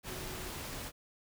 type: tone in noise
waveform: sine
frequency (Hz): 370.4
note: F#4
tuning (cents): +2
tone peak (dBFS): -48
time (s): 0.05-0.53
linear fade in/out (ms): 50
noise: pink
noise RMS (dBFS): -42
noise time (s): 0.03-0.92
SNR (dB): -9
effects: none